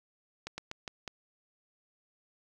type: slowing click train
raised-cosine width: 0.2 ms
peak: -21 dBFS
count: 5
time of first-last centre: 0.47-1.078 s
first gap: 110 ms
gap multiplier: 1.22
effects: none